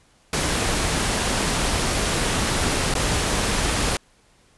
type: noise with dropouts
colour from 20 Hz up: pink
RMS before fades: -22 dBFS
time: 0.33-3.97 s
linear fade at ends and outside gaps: 2 ms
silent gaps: 2.94-2.951 s
effects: pink hiss -58 dBFS RMS until 4.57 s + resampled to 24000 Hz